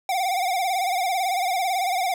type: tone with vibrato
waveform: square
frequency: 740 Hz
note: F#5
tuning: in tune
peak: -22 dBFS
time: 0.09-2.14 s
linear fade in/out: 2 ms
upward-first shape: sine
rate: 18 Hz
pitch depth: 98 cents each way
effects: none